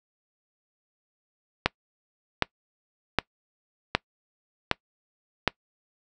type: click train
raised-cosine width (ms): 0.3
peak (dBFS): -3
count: 6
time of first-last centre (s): 1.66-5.477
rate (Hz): 1.31
effects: noise-tail reverb RT60 0.1 s tail -24 dB re dry